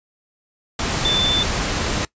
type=tone in noise; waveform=sine; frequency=3530 Hz; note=A7; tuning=5 cents sharp; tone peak=-16 dBFS; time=1.05-1.43 s; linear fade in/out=2 ms; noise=pink; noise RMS=-22 dBFS; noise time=0.79-2.05 s; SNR=+3 dB; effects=noise-tail reverb RT60 0.1 s tail -21 dB re dry + resampled to 16000 Hz